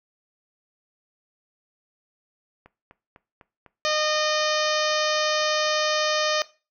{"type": "click train", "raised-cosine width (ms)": 0.5, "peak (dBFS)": -32, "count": 13, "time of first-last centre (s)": [2.66, 5.668], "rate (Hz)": 3.99}
{"type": "harmonic tone", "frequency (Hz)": 612, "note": "D#5", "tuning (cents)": -29, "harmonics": [1, 2, 3, 4, 5, 6, 7, 8, 9, 10], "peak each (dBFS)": [-25, -28, -30, -31, -32, -33, -33, -34, -35, -35], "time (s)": [3.85, 6.42], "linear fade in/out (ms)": 0}
{"effects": ["noise-tail reverb RT60 0.3 s tail -18 dB re dry"]}